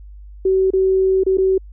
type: tone with dropouts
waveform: sine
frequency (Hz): 379.7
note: F#4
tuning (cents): +45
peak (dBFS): -12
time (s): 0.45-1.58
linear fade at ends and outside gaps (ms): 5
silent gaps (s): 0.705-0.734 / 1.236-1.264 / 1.373-1.382
effects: added 50 Hz sine -35 dBFS peak until 1.72 s